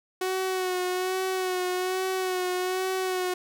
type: tone with vibrato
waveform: sawtooth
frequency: 369.9 Hz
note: F#4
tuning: in tune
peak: -22 dBFS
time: 0.21-3.34 s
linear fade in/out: 5 ms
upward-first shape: sine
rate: 1.2 Hz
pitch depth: 32 cents each way
effects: none